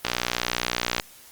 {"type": "click train", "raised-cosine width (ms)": 0.2, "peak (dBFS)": -5, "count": 58, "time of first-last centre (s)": [0.05, 0.998], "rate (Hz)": 60.1, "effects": ["white hiss -49 dBFS RMS until 1.31 s", "Opus 32 kbps"]}